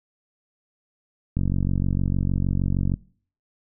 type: click train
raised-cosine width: 5 ms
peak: -11 dBFS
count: 74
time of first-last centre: 1.37-2.94 s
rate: 46.5 Hz
effects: noise-tail reverb RT60 0.5 s tail -23 dB re dry